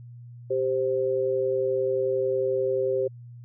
sine tone pair together, 391.9 / 523.1 Hz, G4 / C5, 0 / -1 cents, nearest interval perfect fourth, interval 499 cents, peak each -25 dBFS, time 0.5-3.08 s, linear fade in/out 10 ms, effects added 120 Hz sine -41 dBFS peak until 3.44 s

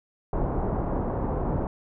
pink low-pass noise, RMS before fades -27 dBFS, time 0.33-1.67 s, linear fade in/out 2 ms, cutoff 960 Hz, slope 24 dB/octave, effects none

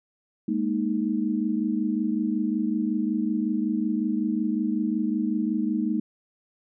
sine chord, Ab suspended second, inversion none, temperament equal, 207.7 / 233.1 / 311.1 Hz, Ab3 / Bb3 / Eb4, 0 / 0 / 0 cents, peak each -27 dBFS, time 0.48-6 s, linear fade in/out 5 ms, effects none

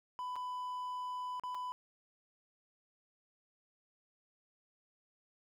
triangle tone with dropouts, 998 Hz, B5, 18 cents sharp, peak -36 dBFS, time 0.19-1.72 s, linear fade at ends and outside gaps 0 ms, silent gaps 0.357-0.363 / 1.397-1.436 / 1.546-1.55 s, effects 13-bit

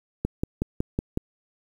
click train, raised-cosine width 3 ms, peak -11 dBFS, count 6, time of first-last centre 0.25-1.174 s, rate 5.41 Hz, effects 8-bit

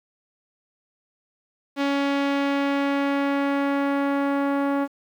sawtooth tone with low-pass filter sweep, 280 Hz, C#4, 18 cents sharp, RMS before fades -23 dBFS, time 1.76-4.88 s, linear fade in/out 50 ms, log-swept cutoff 3600 to 1300 Hz, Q 0.99, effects 9-bit

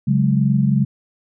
sine chord, C# suspended fourth, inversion none, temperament equal, 138.59 / 185 / 207.7 Hz, C#3 / F#3 / G#3, 0 / 0 / 0 cents, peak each -16 / -20 / -18 dBFS, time 0.07-0.85 s, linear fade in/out 10 ms, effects none

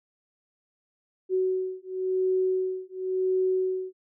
sine beating tone pair, 373 / 373.94 Hz, F#4 / F#4, +14 / +18 cents, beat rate 0.94 Hz, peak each -27 dBFS, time 1.29-3.93 s, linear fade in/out 50 ms, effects none

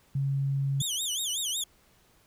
sine tone, 137.8 Hz, C#3, 10 cents flat, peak -25 dBFS, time 0.15-0.82 s, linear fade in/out 5 ms
20% pulse tone with vibrato, 3322 Hz, G#7, in tune, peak -23 dBFS, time 0.8-1.64 s, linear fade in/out 5 ms, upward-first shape sine, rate 5.4 Hz, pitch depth 220 cents each way
effects pink hiss -63 dBFS RMS until 2.26 s

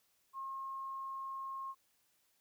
sine tone, 1075 Hz, C6, 47 cents sharp, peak -40 dBFS, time 0.33-1.75 s, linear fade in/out 50 ms, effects white hiss -75 dBFS RMS until 2.4 s

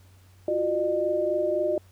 sine tone cluster, 344.5 / 368.3 / 606 Hz, F4 / F#4 / D#5, -24 / -8 / -46 cents, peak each -30 / -29 / -24 dBFS, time 0.48-1.78 s, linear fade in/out 2 ms, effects added 93 Hz sine -52 dBFS peak until 1.91 s + pink hiss -61 dBFS RMS until 1.91 s

